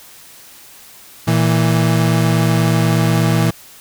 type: tone pair together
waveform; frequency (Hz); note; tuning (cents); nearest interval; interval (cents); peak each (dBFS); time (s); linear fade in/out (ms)
35% pulse; 116.54 / 164.76; A#2 / E3; 0 / -1; tritone; 599; -13; 1.27-3.51; 10
effects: white hiss -41 dBFS RMS until 3.8 s